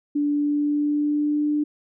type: tone with pitch glide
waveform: sine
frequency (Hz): 291.4 to 297.2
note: D4 to D4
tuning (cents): -13 to +21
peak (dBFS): -19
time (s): 0.15-1.64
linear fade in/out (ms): 10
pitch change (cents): +34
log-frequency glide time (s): 0.3-1.48
effects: none